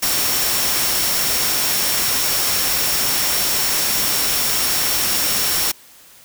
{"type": "tone in noise", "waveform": "sine", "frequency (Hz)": 5500, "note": "F8", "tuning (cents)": -27, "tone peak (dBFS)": -25, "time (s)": [0.02, 5.72], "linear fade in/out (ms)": 10, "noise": "white", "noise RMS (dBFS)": -19, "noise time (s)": [0.02, 5.72], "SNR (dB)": -9, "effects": ["white hiss -46 dBFS RMS until 6.24 s"]}